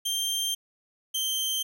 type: tone pair in turn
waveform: sawtooth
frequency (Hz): 3165 / 3136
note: G7 / G7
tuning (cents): +16 / 0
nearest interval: unison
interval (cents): 16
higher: first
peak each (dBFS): -23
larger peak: neither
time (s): 0.05-0.55 / 1.14-1.63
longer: first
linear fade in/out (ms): 10
effects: none